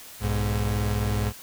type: tone pair together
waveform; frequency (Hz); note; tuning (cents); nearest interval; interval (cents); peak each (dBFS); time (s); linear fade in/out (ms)
35% pulse; 61.78 / 103.9; B1 / G#2; +1 / +1; major sixth; 900; -26 / -23; 0.2-1.33; 50
effects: white hiss -44 dBFS RMS until 1.42 s